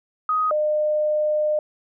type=tone pair in turn; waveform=sine; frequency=1253 / 606.2 Hz; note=D#6 / D#5; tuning=+12 / -45 cents; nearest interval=octave + minor second; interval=1257 cents; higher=first; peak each=-18 dBFS; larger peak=neither; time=0.29-0.51 / 0.51-1.59 s; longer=second; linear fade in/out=2 ms; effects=none